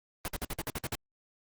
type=noise bursts; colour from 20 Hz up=pink; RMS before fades=-34 dBFS; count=9; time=0.25-0.952 s; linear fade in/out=0 ms; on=30 ms; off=54 ms; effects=Opus 32 kbps